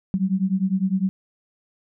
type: beating tone pair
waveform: sine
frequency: 185 / 194.9 Hz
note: F#3 / G3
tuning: 0 / -10 cents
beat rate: 9.9 Hz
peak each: -22 / -22 dBFS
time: 0.14-1.09 s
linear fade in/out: 0 ms
effects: none